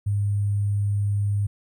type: tone with sample-and-hold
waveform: sine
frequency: 101.6 Hz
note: G#2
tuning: 38 cents flat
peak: -20 dBFS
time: 0.06-1.47 s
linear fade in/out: 10 ms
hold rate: 8820 Hz
effects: none